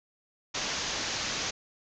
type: low-pass noise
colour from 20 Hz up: white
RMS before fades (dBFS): -33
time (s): 0.54-1.51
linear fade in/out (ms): 10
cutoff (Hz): 6800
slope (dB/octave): 96
effects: none